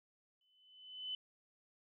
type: tone with exponential growth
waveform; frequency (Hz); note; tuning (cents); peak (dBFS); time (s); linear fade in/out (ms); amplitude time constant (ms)
sine; 3019; F#7; +34; -37; 0.41-1.15; 2; 160
effects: none